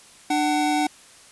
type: tone pair together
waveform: square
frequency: 298.4 / 751.9 Hz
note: D4 / F#5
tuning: +28 / +28 cents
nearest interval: octave + major third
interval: 1600 cents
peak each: -23 dBFS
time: 0.3-0.87 s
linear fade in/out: 5 ms
effects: white hiss -49 dBFS RMS until 1.31 s + resampled to 24000 Hz